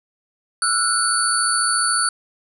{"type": "tone cluster", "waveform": "sine", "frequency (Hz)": [1337, 1451, 4483, 9240, 9830], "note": ["E6", "F#6", "C#8", "D9", "D#9"], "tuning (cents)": [24, -34, 19, -29, -22], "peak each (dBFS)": -23, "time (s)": [0.62, 2.09], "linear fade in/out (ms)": 2, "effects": []}